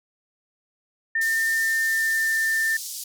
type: tone with pitch glide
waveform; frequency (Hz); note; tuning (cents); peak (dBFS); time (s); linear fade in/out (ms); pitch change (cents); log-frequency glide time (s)
sine; 1805 to 1791.5; A6 to A6; +44 to +31; -20; 1.15-2.77; 5; -13; 1.48-2.35
type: band-pass noise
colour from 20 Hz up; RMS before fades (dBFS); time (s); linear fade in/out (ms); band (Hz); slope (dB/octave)
pink; -34; 1.21-3.04; 5; 4800 to 15000; 24
effects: none